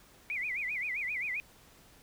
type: tone with vibrato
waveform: sine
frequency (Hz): 2220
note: C#7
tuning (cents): +2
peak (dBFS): -32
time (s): 0.3-1.4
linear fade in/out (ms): 0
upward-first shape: sine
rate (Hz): 7.6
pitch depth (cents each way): 210
effects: pink hiss -59 dBFS RMS until 2.02 s